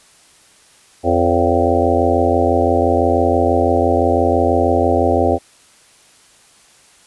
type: harmonic tone with a mistuned harmonic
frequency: 86 Hz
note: F2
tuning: 26 cents flat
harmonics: 1 / 3 / 4 / 5 / 6 / 7 / 8 / 9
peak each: -20 / -20 / -20 / -20 / -20 / -20 / -20 / -20 dBFS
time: 1.03-5.39 s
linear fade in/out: 50 ms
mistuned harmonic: 7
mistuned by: -74 cents
effects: white hiss -49 dBFS RMS until 7.06 s + resampled to 24000 Hz